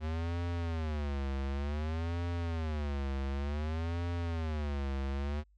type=tone with vibrato; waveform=square; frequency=76.6 Hz; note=D#2; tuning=27 cents flat; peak=-33 dBFS; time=0-5.44 s; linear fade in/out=50 ms; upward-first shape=sine; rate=0.55 Hz; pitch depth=210 cents each way; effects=added 50 Hz sine -62 dBFS peak until 5.57 s + low-pass 4000 Hz 12 dB/octave